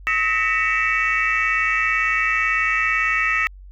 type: tone cluster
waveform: sine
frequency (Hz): 1281 / 1843 / 1961 / 2249 / 2658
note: E6 / A#6 / B6 / C#7 / E7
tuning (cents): -50 / -20 / -13 / +24 / +14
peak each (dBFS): -23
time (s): 0.07-3.47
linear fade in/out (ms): 0
effects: tanh soft clip ceiling -9 dBFS + added 47 Hz sine -38 dBFS peak until 3.71 s